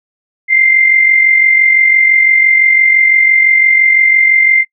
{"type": "tone with amplitude modulation", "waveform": "sine", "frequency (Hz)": 2093, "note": "C7", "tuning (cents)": 0, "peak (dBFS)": -3, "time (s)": [0.48, 4.65], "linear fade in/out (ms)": 50, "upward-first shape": "sine", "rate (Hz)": 45.9, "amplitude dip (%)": 55, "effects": ["noise-tail reverb RT60 0.1 s tail -24 dB re dry"]}